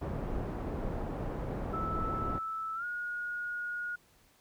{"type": "low-pass noise", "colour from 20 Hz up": "pink", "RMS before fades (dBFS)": -36, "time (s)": [0.01, 2.39], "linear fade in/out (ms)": 10, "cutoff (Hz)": 780, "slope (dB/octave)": 12}
{"type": "tone with pitch glide", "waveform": "sine", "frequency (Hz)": [1314, 1441.2], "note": ["E6", "F#6"], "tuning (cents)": [-6, -46], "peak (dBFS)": -34, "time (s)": [1.73, 3.96], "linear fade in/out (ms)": 10, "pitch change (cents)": 160, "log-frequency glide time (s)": [2.75, 2.85]}
{"effects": ["pink hiss -65 dBFS RMS until 4.4 s"]}